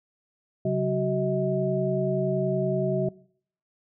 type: tone cluster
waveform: sine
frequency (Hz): 136.4 / 187 / 375 / 636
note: C#3 / F#3 / F#4 / D#5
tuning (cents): -28 / +19 / +23 / +38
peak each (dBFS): -28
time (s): 0.65-3.09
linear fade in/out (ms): 5
effects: noise-tail reverb RT60 0.6 s tail -22 dB re dry